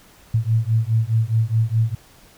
sine beating tone pair, 110 / 114.8 Hz, A2 / A#2, 0 / -26 cents, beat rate 4.8 Hz, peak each -19 dBFS, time 0.34-1.95 s, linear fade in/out 5 ms, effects pink hiss -50 dBFS RMS until 2.37 s

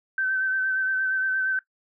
sine tone with vibrato, 1539 Hz, G6, 32 cents flat, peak -22 dBFS, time 0.18-1.59 s, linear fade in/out 2 ms, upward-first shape sine, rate 8.6 Hz, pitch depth 24 cents each way, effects noise-tail reverb RT60 0.1 s tail -17 dB re dry

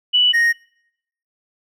sine / triangle tone pair in turn, 2960 / 1864.7 Hz, F#7 / A#6, 0 / 0 cents, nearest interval minor sixth, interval 800 cents, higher first, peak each -11 dBFS, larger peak neither, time 0.13-0.33 / 0.33-0.53 s, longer neither, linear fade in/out 20 ms, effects noise-tail reverb RT60 0.8 s tail -26 dB re dry

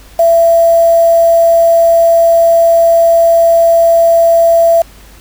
sine tone with quantisation, 670 Hz, E5, 28 cents sharp, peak -4 dBFS, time 0.19-4.82 s, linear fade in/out 5 ms, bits 4, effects added 50 Hz sine -37 dBFS peak until 5.2 s + pink hiss -40 dBFS RMS until 5.2 s

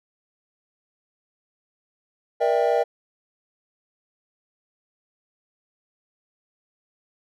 triangle chord, E half-diminished seventh, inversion second, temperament just, 474.7 / 593.3 / 659.3 / 791.1 Hz, Bb4 / D5 / E5 / G5, +31 / +18 / 0 / +16 cents, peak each -20 / -22 / -22 / -23 dBFS, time 2.4-2.84 s, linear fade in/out 20 ms, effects none

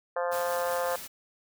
harmonic tone, 174.61 Hz, F3, in tune, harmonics 3 / 4 / 5 / 6 / 7 / 8 / 9 / 10, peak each -29 / -34 / -37 / -37 / -39 / -43 / -42 / -44 dBFS, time 0.16-0.96 s, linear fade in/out 5 ms
white noise with tremolo, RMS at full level -39 dBFS, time 0.31-1.08 s, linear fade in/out 20 ms, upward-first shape triangle, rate 5.3 Hz, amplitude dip 30%
effects none

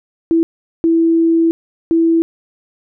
sine tone bursts at uneven times, 330.1 Hz, E4, 2 cents sharp, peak -9 dBFS, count 3, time 0.31-0.43 / 0.84-1.51 / 1.91-2.22 s, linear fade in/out 0 ms, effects none

